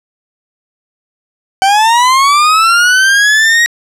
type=linear sweep; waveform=40% pulse; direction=up; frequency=760 to 1900 Hz; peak=-5 dBFS; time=1.62-3.66 s; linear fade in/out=0 ms; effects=low-pass 9000 Hz 12 dB/octave